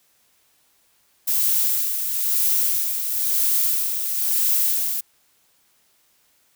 violet noise with tremolo, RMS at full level -19 dBFS, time 1.27-5.01 s, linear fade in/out 10 ms, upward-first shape sine, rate 1 Hz, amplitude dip 50%, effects white hiss -62 dBFS RMS until 6.55 s

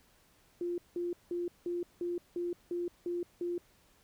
sine tone bursts, 349.2 Hz, F4, in tune, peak -32 dBFS, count 9, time 0.61-3.58 s, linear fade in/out 2 ms, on 170 ms, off 180 ms, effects pink hiss -66 dBFS RMS until 4.03 s

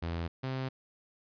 sawtooth tone pair in turn, 84.1 / 131.35 Hz, E2 / C3, +35 / +7 cents, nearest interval minor sixth, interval 772 cents, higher second, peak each -29 / -29 dBFS, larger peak neither, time 0.02-0.28 / 0.43-0.69 s, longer neither, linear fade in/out 10 ms, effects resampled to 11025 Hz

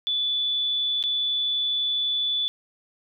sine tone with dropouts, 3468 Hz, A7, 26 cents flat, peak -22 dBFS, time 0.07-2.48 s, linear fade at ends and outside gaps 0 ms, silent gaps 1.027-1.038 s, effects none

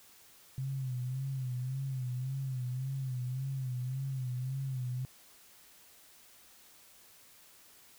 sine tone with vibrato, 130 Hz, C3, 11 cents flat, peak -33 dBFS, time 0.58-5.05 s, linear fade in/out 0 ms, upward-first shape sine, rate 1.8 Hz, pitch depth 77 cents each way, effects white hiss -59 dBFS RMS until 7.98 s

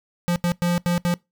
square tone bursts at uneven times, 174.61 Hz, F3, in tune, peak -19 dBFS, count 5, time 0.28-0.36 / 0.44-0.52 / 0.62-0.78 / 0.86-0.98 / 1.05-1.14 s, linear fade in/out 0 ms, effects noise-tail reverb RT60 0.2 s tail -23 dB re dry

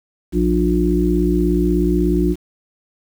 harmonic tone with a mistuned harmonic, 59.7 Hz, A#1, 42 cents sharp, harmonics 1 / 3 / 5 / 6, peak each -19 / -19 / -19 / -19 dBFS, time 0.32-2.36 s, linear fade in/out 50 ms, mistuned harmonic 6, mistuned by -15 cents, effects 7-bit

